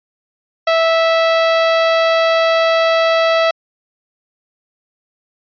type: tone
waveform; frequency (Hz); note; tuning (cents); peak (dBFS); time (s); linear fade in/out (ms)
sawtooth; 656; E5; -9; -7; 0.67-3.51; 5
effects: resampled to 11025 Hz